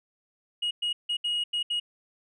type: tone bursts at uneven times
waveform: sine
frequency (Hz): 2888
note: F#7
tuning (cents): -43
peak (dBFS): -23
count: 6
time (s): 0.62-0.71 / 0.82-0.93 / 1.09-1.17 / 1.24-1.44 / 1.53-1.63 / 1.7-1.8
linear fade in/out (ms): 10
effects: tanh soft clip ceiling -24 dBFS